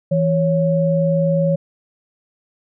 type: tone pair together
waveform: sine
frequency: 164.81 / 554.4 Hz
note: E3 / C#5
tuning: 0 / 0 cents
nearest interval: octave + major sixth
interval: 2100 cents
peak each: -16 / -17 dBFS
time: 0.11-1.56 s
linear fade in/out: 10 ms
effects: none